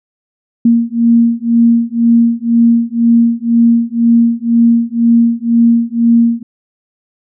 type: beating tone pair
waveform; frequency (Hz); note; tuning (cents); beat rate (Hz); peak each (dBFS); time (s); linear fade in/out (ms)
sine; 232.1 / 234.1; A#3 / A#3; -7 / +8; 2; -10; 0.65-6.43; 5
effects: none